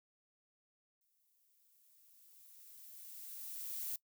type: noise with exponential growth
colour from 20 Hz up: violet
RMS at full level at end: -40 dBFS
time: 1.01-3.96 s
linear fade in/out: 2 ms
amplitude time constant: 640 ms
effects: noise-tail reverb RT60 0.1 s tail -21 dB re dry